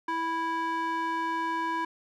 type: tone with band-pass filter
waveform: square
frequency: 328.9 Hz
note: E4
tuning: 4 cents flat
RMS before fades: -30 dBFS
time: 0.08-1.85 s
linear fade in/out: 5 ms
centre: 1200 Hz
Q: 3
effects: none